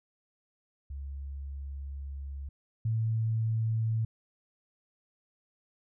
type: tone pair in turn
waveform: sine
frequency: 69.3 / 111.9 Hz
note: C#2 / A2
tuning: 0 / +30 cents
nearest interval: minor sixth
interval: 830 cents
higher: second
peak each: -36 / -26 dBFS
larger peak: second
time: 0.9-2.49 / 2.85-4.05 s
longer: first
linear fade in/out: 5 ms
effects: none